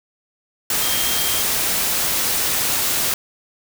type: tone in noise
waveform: sine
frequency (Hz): 3200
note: G7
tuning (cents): +35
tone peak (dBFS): -27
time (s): 0.82-1.42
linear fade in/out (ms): 2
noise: white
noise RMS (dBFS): -20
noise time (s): 0.7-3.14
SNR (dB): -10
effects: none